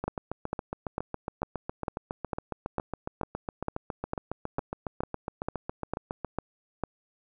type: two click trains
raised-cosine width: 1 ms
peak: -15 / -18 dBFS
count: 16 / 46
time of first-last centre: 0.08-6.837 / 0.04-6.247 s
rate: 2.22 / 7.25 Hz
effects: none